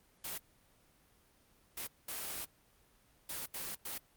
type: noise bursts at uneven times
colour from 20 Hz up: white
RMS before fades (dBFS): -41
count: 6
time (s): 0.24-0.38 / 1.77-1.87 / 2.08-2.45 / 3.29-3.46 / 3.54-3.75 / 3.85-3.98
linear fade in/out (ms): 5
effects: pink hiss -68 dBFS RMS until 4.16 s + Opus 24 kbps